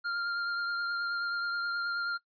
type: tone with vibrato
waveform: square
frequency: 1396.9 Hz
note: F6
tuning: in tune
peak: -31 dBFS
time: 0.04-2.18 s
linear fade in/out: 20 ms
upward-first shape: triangle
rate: 9.4 Hz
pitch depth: 19 cents each way
effects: noise-tail reverb RT60 0.1 s tail -19 dB re dry + resampled to 11025 Hz